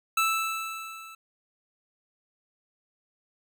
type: tone with level ramp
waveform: 25% pulse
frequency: 1318.5 Hz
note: E6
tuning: in tune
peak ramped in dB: -17 to -40 dBFS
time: 0.17-1.15 s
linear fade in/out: 5 ms
effects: none